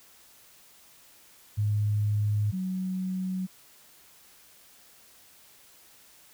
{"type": "tone pair in turn", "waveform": "sine", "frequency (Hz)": [104.6, 186.38], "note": ["G#2", "F#3"], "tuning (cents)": [13, 13], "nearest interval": "minor seventh", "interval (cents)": 1000, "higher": "second", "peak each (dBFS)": [-23, -28], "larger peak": "first", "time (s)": [[1.57, 2.52], [2.52, 3.47]], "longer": "neither", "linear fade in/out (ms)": 20, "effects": ["white hiss -56 dBFS RMS until 6.33 s"]}